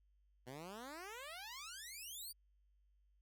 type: exponential sweep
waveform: 10% pulse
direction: up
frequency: 120 to 4800 Hz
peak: -40 dBFS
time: 0.46-2.33 s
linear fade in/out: 20 ms
effects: added 50 Hz sine -70 dBFS peak until 3.21 s